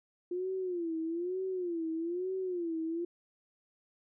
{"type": "tone with vibrato", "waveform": "sine", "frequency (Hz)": 349.2, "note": "F4", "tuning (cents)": 0, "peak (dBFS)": -32, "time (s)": [0.31, 3.05], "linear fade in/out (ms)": 5, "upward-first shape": "sine", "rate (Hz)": 1.1, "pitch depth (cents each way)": 140, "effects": []}